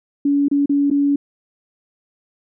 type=tone with dropouts; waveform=sine; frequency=283.9 Hz; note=C#4; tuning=41 cents sharp; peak=-13 dBFS; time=0.25-1.16 s; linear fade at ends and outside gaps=5 ms; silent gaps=0.484-0.513 / 0.659-0.694 / 0.902-0.911 s; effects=none